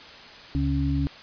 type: harmonic tone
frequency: 69.3 Hz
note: C#2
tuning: in tune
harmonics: 1 / 2 / 4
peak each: -26 / -26 / -26 dBFS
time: 0.55-1.07 s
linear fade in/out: 0 ms
effects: white hiss -44 dBFS RMS until 1.22 s + resampled to 11025 Hz